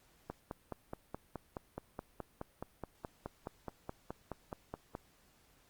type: click train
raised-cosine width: 1 ms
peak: -26 dBFS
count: 23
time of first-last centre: 0.3-4.951 s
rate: 4.73 Hz
effects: pink hiss -68 dBFS RMS until 5.69 s + Opus 48 kbps